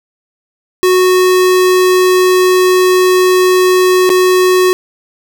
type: tone with dropouts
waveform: square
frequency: 368 Hz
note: F#4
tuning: 9 cents flat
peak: -7 dBFS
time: 0.83-4.73 s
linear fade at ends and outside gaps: 0 ms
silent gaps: 4.093-4.101 s
effects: none